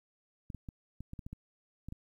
clicks, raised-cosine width 5 ms, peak -30 dBFS, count 10, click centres 0.502 / 0.547 / 0.688 / 1.006 / 1.134 / 1.192 / 1.265 / 1.33 / 1.886 / 1.924 s, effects 11-bit

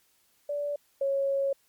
sine tone pair in turn, 580 / 550.4 Hz, D5 / C#5, -22 / -12 cents, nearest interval minor second, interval 90 cents, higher first, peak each -28 / -24 dBFS, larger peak second, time 0.49-0.76 / 1.01-1.53 s, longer second, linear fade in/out 5 ms, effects white hiss -67 dBFS RMS until 1.68 s + MP3 96 kbps

